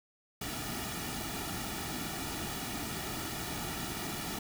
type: noise with comb filter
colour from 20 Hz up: pink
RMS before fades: -38 dBFS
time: 0.41-4.39 s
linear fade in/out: 5 ms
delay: 1.9 ms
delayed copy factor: -0.65
effects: none